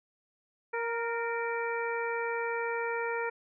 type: harmonic tone with a mistuned harmonic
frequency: 466.2 Hz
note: A#4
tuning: in tune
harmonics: 1 / 2 / 3 / 4 / 5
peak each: -33 / -36 / -38 / -39 / -40 dBFS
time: 0.73-3.3 s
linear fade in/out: 10 ms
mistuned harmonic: 4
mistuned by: -28 cents
effects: none